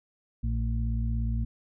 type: harmonic tone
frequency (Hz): 57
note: A#1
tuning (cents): -38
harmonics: 1 / 2 / 4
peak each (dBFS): -27 / -31 / -36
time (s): 0.43-1.45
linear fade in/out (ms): 10
effects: none